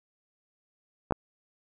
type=clicks; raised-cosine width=1 ms; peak=-12 dBFS; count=2; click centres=1.109 / 1.123 s; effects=none